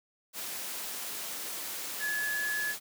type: tone in noise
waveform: sine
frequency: 1704 Hz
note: G#6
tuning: 44 cents sharp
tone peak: -30 dBFS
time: 1.99-2.75 s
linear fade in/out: 50 ms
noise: white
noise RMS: -38 dBFS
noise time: 0.33-2.8 s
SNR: +5 dB
effects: high-pass 200 Hz 12 dB/octave